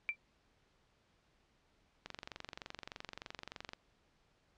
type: tone with exponential decay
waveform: sine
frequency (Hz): 2349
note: D7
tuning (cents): 0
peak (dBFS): -28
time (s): 0.09-0.16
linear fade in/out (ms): 0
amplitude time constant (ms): 15
type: click train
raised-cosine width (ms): 0.2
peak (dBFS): -26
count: 40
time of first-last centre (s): 2.06-3.734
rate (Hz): 23.3
effects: pink hiss -73 dBFS RMS until 4.57 s + low-pass 5000 Hz 12 dB/octave